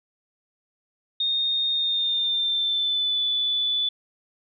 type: tone with pitch glide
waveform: sine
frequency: 3684 to 3477 Hz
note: A#7 to A7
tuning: -21 to -21 cents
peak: -21 dBFS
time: 1.2-3.89 s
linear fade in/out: 5 ms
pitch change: -100 cents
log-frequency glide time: 1.71-3.21 s
effects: none